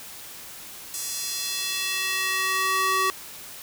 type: tone with high-pass filter sweep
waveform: square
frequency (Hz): 379.3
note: F#4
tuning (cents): +43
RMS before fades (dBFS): -26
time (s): 0.94-3.1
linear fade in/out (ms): 0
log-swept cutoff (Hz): 6900 to 850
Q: 1.3
effects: white hiss -41 dBFS RMS until 3.62 s